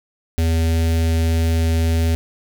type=tone with notch filter; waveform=square; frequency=81.9 Hz; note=E2; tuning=11 cents flat; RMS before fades=-17 dBFS; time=0.38-2.15 s; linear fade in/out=0 ms; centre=1100 Hz; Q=0.98; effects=none